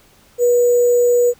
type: tone with sample-and-hold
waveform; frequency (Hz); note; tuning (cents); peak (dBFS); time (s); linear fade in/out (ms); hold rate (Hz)
sine; 484.6; B4; -33; -10; 0.38-1.34; 50; 7350
effects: pink hiss -51 dBFS RMS until 1.39 s